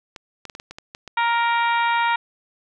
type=clicks; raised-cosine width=0.2 ms; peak=-19 dBFS; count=9; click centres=0.162 / 0.453 / 0.498 / 0.551 / 0.599 / 0.71 / 0.785 / 0.949 / 1.077 s
type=harmonic tone; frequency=467.8 Hz; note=A#4; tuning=6 cents sharp; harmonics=2 / 3 / 4 / 5 / 6 / 7 / 8; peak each=-19 / -25 / -27 / -28 / -35 / -36 / -35 dBFS; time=1.17-2.16 s; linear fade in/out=5 ms
effects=none